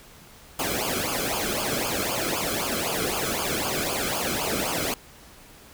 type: noise with flanger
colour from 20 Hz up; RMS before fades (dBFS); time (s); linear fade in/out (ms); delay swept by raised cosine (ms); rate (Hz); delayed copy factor
pink; -27; 0.59-4.94; 2; 0.51 to 1.11; 3.9; -0.85
effects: pink hiss -49 dBFS RMS until 5.73 s